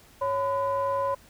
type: ring-modulated tone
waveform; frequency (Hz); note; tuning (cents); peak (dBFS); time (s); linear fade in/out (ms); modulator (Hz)
triangle; 227.4; A#3; -43; -19; 0.21-1.15; 10; 781
effects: pink hiss -55 dBFS RMS until 1.29 s